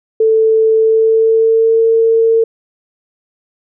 sine tone with pitch glide, 442.5 to 452.6 Hz, A4 to A4, +10 to +49 cents, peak -7 dBFS, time 0.2-2.44 s, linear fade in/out 5 ms, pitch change +39 cents, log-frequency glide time 0.77-1.85 s, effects none

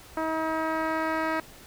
10% pulse tone with low-pass filter sweep, 318.9 Hz, D#4, 43 cents sharp, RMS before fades -28 dBFS, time 0.17-1.4 s, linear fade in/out 2 ms, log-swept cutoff 1200 to 2400 Hz, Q 0.87, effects pink hiss -49 dBFS RMS until 1.66 s

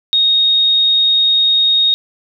sine tone, 3730 Hz, A#7, in tune, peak -9 dBFS, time 0.13-1.94 s, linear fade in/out 0 ms, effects none

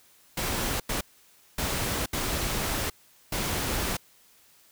pink noise bursts at uneven times, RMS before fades -29 dBFS, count 5, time 0.37-0.8 / 0.89-1.01 / 1.58-2.06 / 2.13-2.9 / 3.32-3.97 s, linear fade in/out 5 ms, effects white hiss -59 dBFS RMS until 4.71 s

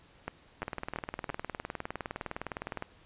two click trains, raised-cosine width 0.5 ms, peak -19 / -20 dBFS, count 4 / 44, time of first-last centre 0.28-1.3 / 0.63-2.824 s, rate 2.94 / 19.6 Hz, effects pink hiss -60 dBFS RMS until 3.05 s + resampled to 8000 Hz

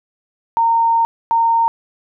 sine tone bursts at uneven times, 919 Hz, A#5, 25 cents flat, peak -11 dBFS, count 2, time 0.57-1.05 / 1.31-1.68 s, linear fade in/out 0 ms, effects none

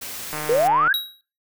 white noise, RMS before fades -33 dBFS, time 0.01-0.68 s, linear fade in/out 10 ms
click train, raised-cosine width 0.5 ms, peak -15 dBFS, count 84, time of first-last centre 0.33-0.876 s, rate 152 Hz
sine exponential sweep, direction up, 440 to 1689 Hz, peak -15 dBFS, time 0.49-0.93 s, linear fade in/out 5 ms
square tone with exponential decay, 3841 Hz, B7, 49 cents flat, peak -18 dBFS, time 0.94-1.21 s, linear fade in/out 1 ms, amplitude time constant 58 ms
effects noise-tail reverb RT60 0.4 s tail -22 dB re dry

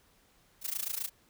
blue noise with amplitude modulation, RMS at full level -32 dBFS, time 0.61-1.1 s, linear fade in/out 50 ms, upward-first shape sine, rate 27.8 Hz, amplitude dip 90%, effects pink hiss -66 dBFS RMS until 1.29 s

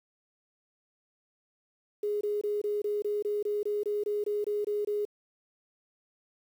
sine tone bursts, 415.3 Hz, G#4, in tune, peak -27 dBFS, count 15, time 2.03-5.052 s, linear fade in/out 5 ms, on 180 ms, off 23 ms, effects 9-bit

